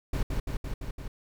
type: noise with echo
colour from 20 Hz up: brown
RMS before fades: -27 dBFS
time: 0.13-0.23 s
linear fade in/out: 5 ms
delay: 170 ms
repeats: 5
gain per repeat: -2 dB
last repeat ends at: 1.08 s
effects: none